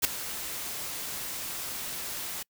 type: noise with ADSR envelope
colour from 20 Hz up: white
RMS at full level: -20 dBFS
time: 0.02-2.43 s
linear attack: 28 ms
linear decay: 5 ms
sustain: -16 dB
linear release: 8 ms
effects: noise-tail reverb RT60 0.1 s tail -26 dB re dry